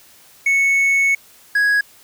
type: tone pair in turn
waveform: triangle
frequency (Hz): 2209 / 1661.6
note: C#7 / G#6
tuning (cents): -7 / 0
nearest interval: perfect fourth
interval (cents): 493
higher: first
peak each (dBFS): -11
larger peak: neither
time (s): 0.46-1.15 / 1.55-1.81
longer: first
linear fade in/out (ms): 5
effects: white hiss -48 dBFS RMS until 2.03 s